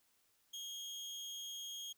30% pulse tone with amplitude modulation, 3256 Hz, G#7, 35 cents flat, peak -39 dBFS, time 0.53-1.93 s, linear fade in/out 10 ms, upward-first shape sine, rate 263 Hz, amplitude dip 40%, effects white hiss -75 dBFS RMS until 1.97 s

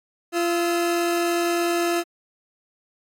30% pulse tone pair together, 343.5 / 1296.9 Hz, F4 / E6, -29 / -29 cents, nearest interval octave + major seventh, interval 2300 cents, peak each -18 / -28 dBFS, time 0.32-2.04 s, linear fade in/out 50 ms, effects AAC 48 kbps

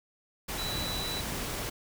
sine tone in noise, 3951 Hz, B7, in tune, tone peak -35 dBFS, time 0.58-1.21 s, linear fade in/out 10 ms, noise pink, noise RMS -35 dBFS, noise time 0.48-1.7 s, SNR -3 dB, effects none

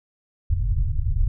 pink low-pass noise, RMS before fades -21 dBFS, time 0.5-1.28 s, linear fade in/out 5 ms, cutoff 120 Hz, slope 48 dB/octave, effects none

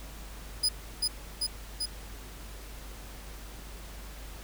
35% pulse tone with echo, 4978 Hz, D#8, in tune, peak -22 dBFS, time 0.63-0.69 s, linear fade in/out 10 ms, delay 390 ms, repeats 3, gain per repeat -2 dB, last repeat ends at 1.86 s, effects added 50 Hz sine -43 dBFS peak until 4.43 s + pink hiss -48 dBFS RMS until 4.43 s

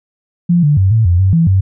sine tone with pitch steps, 173.6 / 146.9 / 95.6 / 111.8 / 87.5 / 95.3 / 165.4 / 95.5 Hz, F3 / D3 / G2 / A2 / F2 / G2 / E3 / G2, -10 / +1 / -43 / +28 / +4 / -48 / +6 / -45 cents, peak -7 dBFS, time 0.49-1.61 s, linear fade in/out 10 ms, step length 140 ms, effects none

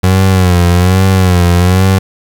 30% pulse tone with vibrato, 91.3 Hz, F#2, 23 cents flat, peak -3 dBFS, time 0.03-1.99 s, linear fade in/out 10 ms, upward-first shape sine, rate 1.2 Hz, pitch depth 79 cents each way, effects 7-bit

